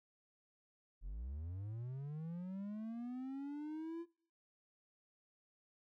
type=linear sweep; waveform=triangle; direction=up; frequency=39.24 to 341.9 Hz; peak=-40 dBFS; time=1.01-4.06 s; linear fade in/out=50 ms; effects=noise-tail reverb RT60 0.6 s tail -26 dB re dry